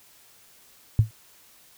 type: tone with exponential decay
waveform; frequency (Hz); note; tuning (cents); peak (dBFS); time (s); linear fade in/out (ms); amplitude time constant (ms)
sine; 109.9; A2; -2; -10; 0.99-1.11; 0; 25
effects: white hiss -55 dBFS RMS until 1.77 s